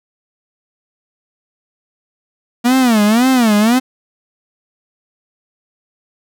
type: tone with vibrato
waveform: 45% pulse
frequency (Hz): 233.1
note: A#3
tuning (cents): 0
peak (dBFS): -9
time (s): 2.64-3.8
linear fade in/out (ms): 20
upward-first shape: sine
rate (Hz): 1.9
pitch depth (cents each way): 210
effects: none